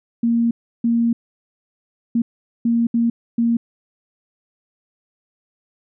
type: tone bursts at uneven times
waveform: sine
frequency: 233.1 Hz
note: A#3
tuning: in tune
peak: -14 dBFS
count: 6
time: 0.23-0.51 / 0.84-1.13 / 2.15-2.22 / 2.65-2.87 / 2.94-3.1 / 3.38-3.57 s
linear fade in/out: 5 ms
effects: none